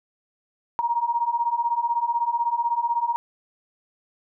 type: beating tone pair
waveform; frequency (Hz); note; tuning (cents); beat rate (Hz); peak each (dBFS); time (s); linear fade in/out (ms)
sine; 932 / 948; A#5 / A#5; -1 / +29; 16; -25 / -23; 0.79-3.16; 0
effects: none

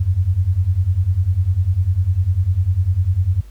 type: beating tone pair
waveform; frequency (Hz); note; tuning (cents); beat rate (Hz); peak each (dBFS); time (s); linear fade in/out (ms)
sine; 85.7 / 95.7; F2 / G2; -32 / -41; 10; -18 / -16; 0-3.41; 10
effects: added 50 Hz sine -36 dBFS peak until 3.5 s + pink hiss -54 dBFS RMS until 3.5 s

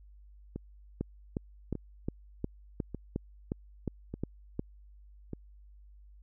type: two click trains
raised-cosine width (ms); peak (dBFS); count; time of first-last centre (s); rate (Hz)
3; -19 / -24; 11 / 5; 1.01-4.594 / 0.56-5.333; 2.79 / 0.838
effects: added 50 Hz sine -52 dBFS peak until 6.22 s

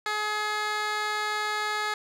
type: tone with band-pass filter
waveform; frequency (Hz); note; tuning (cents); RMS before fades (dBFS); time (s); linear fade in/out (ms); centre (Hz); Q
15% pulse; 423.1; G#4; +32; -29; 0.06-1.94; 2; 2400; 0.75
effects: none

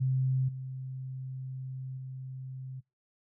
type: tone with level steps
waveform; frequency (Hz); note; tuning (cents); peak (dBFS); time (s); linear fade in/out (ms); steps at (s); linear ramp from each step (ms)
sine; 130.81; C3; 0; -25 / -36 / -38; 0-2.81; 20; 0.48 / 1.97; 10
effects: noise-tail reverb RT60 0.2 s tail -23 dB re dry

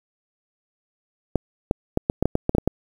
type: clicks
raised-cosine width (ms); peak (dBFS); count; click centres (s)
2; -5; 11; 1.357 / 1.711 / 1.974 / 2.099 / 2.226 / 2.256 / 2.354 / 2.494 / 2.55 / 2.583 / 2.676
effects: 7-bit

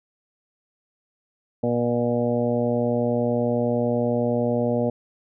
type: harmonic tone with a mistuned harmonic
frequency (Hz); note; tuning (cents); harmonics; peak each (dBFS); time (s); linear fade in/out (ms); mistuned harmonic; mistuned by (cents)
120; B2; -49; 1 / 2 / 3 / 4 / 5 / 6 / 7; -28 / -24 / -33 / -25 / -26 / -34 / -38; 1.63-4.9; 5; 7; -19
effects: none

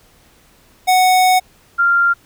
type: tone pair in turn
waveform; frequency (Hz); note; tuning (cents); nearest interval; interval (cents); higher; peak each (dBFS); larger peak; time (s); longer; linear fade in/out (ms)
square / sine; 740 / 1390.1; F#5 / F6; 0 / -8; major seventh; 1092; second; -10; neither; 0.87-1.4 / 1.78-2.14; first; 20
effects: pink hiss -51 dBFS RMS until 2.25 s

